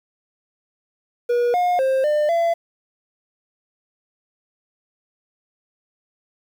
triangle tone with pitch steps, 481.5 / 715 / 529 / 599 / 676 Hz, B4 / F5 / C5 / D5 / E5, -44 / +41 / +19 / +34 / +43 cents, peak -14 dBFS, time 1.29-2.54 s, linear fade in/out 10 ms, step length 250 ms, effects 8-bit

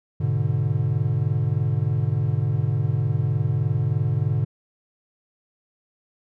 triangle chord, G# diminished, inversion none, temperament equal, 103.83 / 123.47 / 146.83 Hz, G#2 / B2 / D3, 0 / 0 / 0 cents, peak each -22 dBFS, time 0.2-4.45 s, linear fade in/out 10 ms, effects none

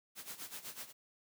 white noise with tremolo, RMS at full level -44 dBFS, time 0.15-0.93 s, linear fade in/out 50 ms, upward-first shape sine, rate 8 Hz, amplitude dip 80%, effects high-pass 100 Hz 12 dB/octave

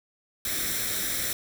white noise with comb filter, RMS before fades -29 dBFS, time 0.45-1.33 s, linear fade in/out 2 ms, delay 0.53 ms, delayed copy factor +0.65, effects none

